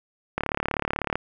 click train, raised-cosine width 0.5 ms, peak -9 dBFS, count 29, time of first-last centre 0.38-1.156 s, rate 36.1 Hz, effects none

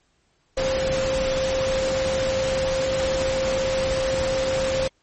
sine tone in noise, 528 Hz, C5, 16 cents sharp, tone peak -21 dBFS, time 0.57-4.88 s, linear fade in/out 5 ms, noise pink, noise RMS -28 dBFS, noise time 0.57-4.88 s, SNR +4 dB, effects pink hiss -66 dBFS RMS until 5.02 s + MP3 32 kbps

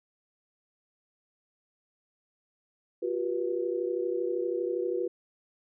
sine tone cluster, 353.5 / 386.1 / 484.9 Hz, F4 / G4 / B4, +21 / -26 / -32 cents, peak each -31 / -33 / -32 dBFS, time 3.02-5.08 s, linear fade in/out 10 ms, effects none

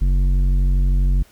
triangle tone with tanh clipping, 46.25 Hz, F#1, in tune, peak -15 dBFS, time 0.01-1.23 s, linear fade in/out 10 ms, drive 14 dB, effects pink hiss -52 dBFS RMS until 1.31 s

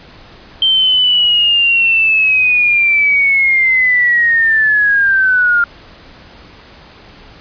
sine linear sweep, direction down, 3136 to 1398 Hz, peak -8 dBFS, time 0.62-5.64 s, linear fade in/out 2 ms, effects pink hiss -39 dBFS RMS until 7.4 s + resampled to 11025 Hz

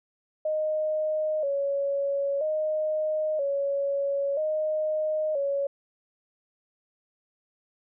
sine tone with vibrato, 588 Hz, D5, 2 cents sharp, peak -24 dBFS, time 0.45-5.67 s, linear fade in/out 5 ms, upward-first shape square, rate 0.51 Hz, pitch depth 88 cents each way, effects none

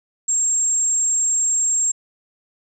sine tone, 7490 Hz, A#8, 7 cents sharp, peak -16 dBFS, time 0.28-1.92 s, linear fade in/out 10 ms, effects none

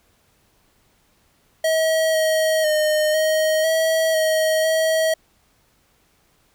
square tone with pitch steps, 640 / 633 / 613 / 627 / 644 / 632 / 640 Hz, D#5 / D#5 / D#5 / D#5 / E5 / D#5 / D#5, +49 / +30 / -26 / +13 / -41 / +27 / +49 cents, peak -17 dBFS, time 1.64-5.14 s, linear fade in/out 5 ms, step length 500 ms, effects pink hiss -61 dBFS RMS until 6.54 s

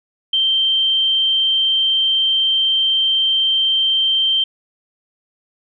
sine tone, 3136 Hz, G7, in tune, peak -13 dBFS, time 0.33-4.44 s, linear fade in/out 5 ms, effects none

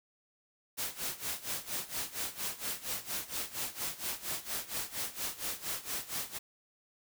white noise with tremolo, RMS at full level -35 dBFS, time 0.77-6.39 s, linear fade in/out 20 ms, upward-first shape sine, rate 4.3 Hz, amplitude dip 85%, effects none

